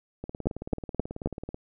two click trains, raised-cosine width 2 ms, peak -11 / -22 dBFS, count 4 / 25, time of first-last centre 0.47-1.259 / 0.24-1.544 s, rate 3.8 / 18.4 Hz, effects none

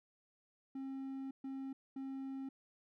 triangle tone bursts at uneven times, 268.5 Hz, C4, 45 cents sharp, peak -39 dBFS, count 3, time 0.75-1.31 / 1.44-1.73 / 1.96-2.49 s, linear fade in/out 5 ms, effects none

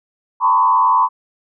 sine tone with frequency modulation, 1008 Hz, B5, 35 cents sharp, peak -10 dBFS, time 0.4-1.09 s, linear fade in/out 50 ms, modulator 89.1 Hz, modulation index 1.1, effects none

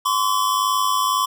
square tone pair together, 1032.2 / 1134 Hz, C6 / C#6, -24 / +39 cents, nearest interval major second, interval 163 cents, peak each -21 dBFS, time 0.05-1.26 s, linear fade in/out 10 ms, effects none

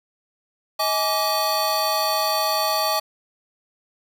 square tone cluster, 634 / 836 / 1163 / 4502 Hz, D#5 / G#5 / D6 / C#8, +32 / +11 / -17 / +26 cents, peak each -26 dBFS, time 0.79-3 s, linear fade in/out 10 ms, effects 7-bit

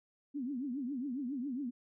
sine tone with vibrato, 263.8 Hz, C4, 14 cents sharp, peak -35 dBFS, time 0.34-1.71 s, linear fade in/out 20 ms, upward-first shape triangle, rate 7.3 Hz, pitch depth 230 cents each way, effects none

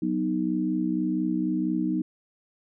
sine chord, B major, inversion second, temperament equal, 185 / 246.9 / 311.1 Hz, F#3 / B3 / D#4, 0 / 0 / 0 cents, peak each -29 / -29 / -26 dBFS, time 0.02-2.02 s, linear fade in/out 5 ms, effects none

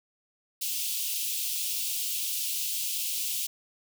white high-pass noise, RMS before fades -31 dBFS, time 0.61-3.47 s, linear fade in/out 10 ms, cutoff 2600 Hz, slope 48 dB/octave, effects none

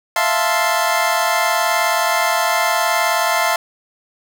25% pulse chord, F major seventh, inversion third, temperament equal, 659.3 / 698.5 / 880 / 1046.5 Hz, E5 / F5 / A5 / C6, 0 / 0 / 0 / 0 cents, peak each -17 dBFS, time 0.16-3.56 s, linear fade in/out 2 ms, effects none

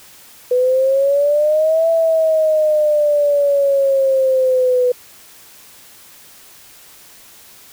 sine exponential two-way sweep, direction up then down, 493.9 to 662 to 493.9 Hz, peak -11 dBFS, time 0.51-4.92 s, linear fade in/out 5 ms, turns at 1.89 s, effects white hiss -43 dBFS RMS until 7.72 s

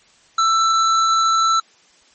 square tone, 1329 Hz, E6, 14 cents sharp, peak -14 dBFS, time 0.38-1.6 s, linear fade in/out 5 ms, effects white hiss -53 dBFS RMS until 2.14 s + MP3 32 kbps

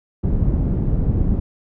pink low-pass noise, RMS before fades -18 dBFS, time 0.23-1.4 s, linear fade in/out 10 ms, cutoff 220 Hz, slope 12 dB/octave, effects none

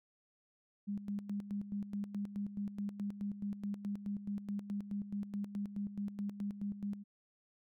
sine tone with tremolo, 202.7 Hz, G#3, 42 cents flat, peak -35 dBFS, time 0.87-7.04 s, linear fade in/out 20 ms, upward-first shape square, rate 4.7 Hz, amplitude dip 70%, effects none

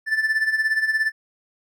triangle tone with tremolo, 1760 Hz, A6, in tune, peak -14 dBFS, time 0.06-1.12 s, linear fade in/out 50 ms, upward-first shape sine, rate 17 Hz, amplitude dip 70%, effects none

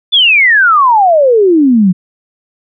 sine exponential sweep, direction down, 3542 to 174.61 Hz, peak -4 dBFS, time 0.12-1.93 s, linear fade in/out 20 ms, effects none

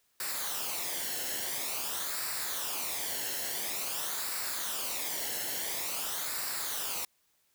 white noise with flanger, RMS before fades -35 dBFS, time 0.2-7.05 s, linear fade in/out 2 ms, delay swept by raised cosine 0.31 to 0.84 ms, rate 0.48 Hz, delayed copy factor -0.6, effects white hiss -72 dBFS RMS until 7.54 s

